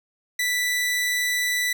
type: tone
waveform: sawtooth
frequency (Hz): 1975.5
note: B6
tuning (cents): 0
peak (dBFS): -18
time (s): 0.39-1.73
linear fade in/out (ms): 5
effects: none